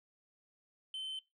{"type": "tone", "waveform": "sine", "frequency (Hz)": 3076, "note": "G7", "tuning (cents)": -33, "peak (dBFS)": -36, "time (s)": [0.94, 1.19], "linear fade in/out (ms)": 2, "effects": ["noise-tail reverb RT60 0.2 s tail -21 dB re dry", "tanh soft clip ceiling -38 dBFS"]}